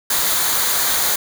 white noise with comb filter, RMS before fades -18 dBFS, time 0.1-1.16 s, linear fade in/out 5 ms, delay 0.37 ms, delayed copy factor -0.5, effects none

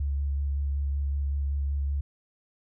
sine tone with vibrato, 70.3 Hz, C#2, 25 cents sharp, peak -25 dBFS, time 0-2.01 s, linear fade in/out 5 ms, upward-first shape square, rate 5.3 Hz, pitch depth 14 cents each way, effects none

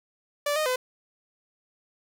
sawtooth tone with pitch steps, 582 / 617 / 507 Hz, D5 / D#5 / B4, -16 / -15 / +45 cents, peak -20 dBFS, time 0.46-0.76 s, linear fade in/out 5 ms, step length 100 ms, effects none

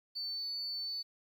sine tone, 4501 Hz, C#8, 26 cents sharp, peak -35 dBFS, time 0.15-1.03 s, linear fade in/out 20 ms, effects tanh soft clip ceiling -31 dBFS + 11-bit

